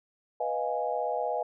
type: chord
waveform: sine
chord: F half-diminished seventh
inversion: second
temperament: equal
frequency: 493.9 / 622.3 / 698.5 / 830.6 Hz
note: Cb5 / Eb5 / F5 / Ab5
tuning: 0 / 0 / 0 / 0 cents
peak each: -33 dBFS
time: 0.4-1.43 s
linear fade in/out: 5 ms
effects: none